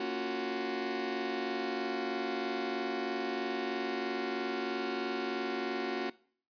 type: chord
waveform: sawtooth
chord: Gb major seventh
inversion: first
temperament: just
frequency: 231.2 / 277.5 / 346.9 / 370 Hz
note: Bb3 / Db4 / F4 / Gb4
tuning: -14 / +2 / -12 / 0 cents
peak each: -37 / -36 / -35 / -31 dBFS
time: 0-6.1 s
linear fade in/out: 5 ms
effects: noise-tail reverb RT60 0.5 s tail -21 dB re dry + resampled to 11025 Hz